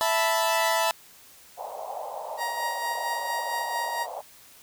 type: chord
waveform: sawtooth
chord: E suspended fourth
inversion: none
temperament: equal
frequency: 659.3 / 880 / 987.8 Hz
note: E5 / A5 / B5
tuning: 0 / 0 / 0 cents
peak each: -22 / -23 / -23 dBFS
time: 0.01-0.91 s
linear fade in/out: 0 ms
type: band-pass noise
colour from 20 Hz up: white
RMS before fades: -36 dBFS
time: 1.57-4.22 s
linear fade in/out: 20 ms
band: 550 to 900 Hz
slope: 48 dB/octave
type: tone with tremolo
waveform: 30% pulse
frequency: 943 Hz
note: A#5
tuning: 20 cents sharp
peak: -24 dBFS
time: 2.37-4.07 s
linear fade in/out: 50 ms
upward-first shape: sine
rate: 4.4 Hz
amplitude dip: 40%
effects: white hiss -52 dBFS RMS until 4.62 s